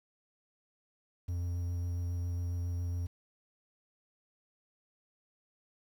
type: tone with vibrato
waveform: triangle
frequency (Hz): 87.31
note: F2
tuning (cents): 0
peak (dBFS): -30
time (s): 1.28-3.07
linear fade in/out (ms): 10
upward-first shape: sine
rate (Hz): 7.3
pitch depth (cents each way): 13
effects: 10-bit